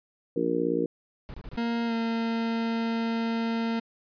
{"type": "harmonic tone", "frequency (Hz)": 58.27, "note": "A#1", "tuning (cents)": 0, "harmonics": [3, 4, 5, 6, 7, 8], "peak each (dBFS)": [-34, -35, -29, -30, -34, -28], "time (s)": [0.36, 0.86], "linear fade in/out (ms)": 5}
{"type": "noise bursts", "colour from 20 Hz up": "brown", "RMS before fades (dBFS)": -39, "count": 4, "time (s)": [1.29, 1.564], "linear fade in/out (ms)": 0, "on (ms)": 49, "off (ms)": 26}
{"type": "tone with pitch glide", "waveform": "40% pulse", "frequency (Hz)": [233.1, 228.7], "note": ["A#3", "A#3"], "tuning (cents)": [0, -33], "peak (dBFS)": -25, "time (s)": [1.57, 3.8], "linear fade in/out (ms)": 10, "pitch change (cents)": -33, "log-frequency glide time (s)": [1.86, 1.93]}
{"effects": ["resampled to 11025 Hz"]}